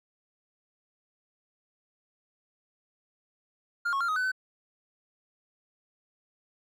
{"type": "tone with pitch steps", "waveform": "triangle", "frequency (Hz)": [1406, 1098, 1388, 1258, 1504, 1520], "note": ["F6", "C#6", "F6", "D#6", "F#6", "F#6"], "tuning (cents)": [11, -17, -11, 19, 28, 46], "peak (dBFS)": -24, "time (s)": [3.85, 4.318], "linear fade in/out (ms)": 10, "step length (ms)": 78, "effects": []}